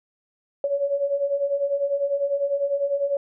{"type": "beating tone pair", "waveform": "sine", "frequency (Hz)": [554.4, 564.4], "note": ["C#5", "C#5"], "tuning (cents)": [0, 31], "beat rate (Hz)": 10, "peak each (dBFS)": [-27, -22], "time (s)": [0.64, 3.17], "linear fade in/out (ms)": 2, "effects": []}